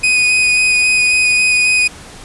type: tone with vibrato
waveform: 40% pulse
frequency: 2489 Hz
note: D#7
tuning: in tune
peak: -9 dBFS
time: 0.03-1.88 s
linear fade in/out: 10 ms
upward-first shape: square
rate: 3.7 Hz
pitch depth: 8 cents each way
effects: pink hiss -35 dBFS RMS until 2.24 s + resampled to 24000 Hz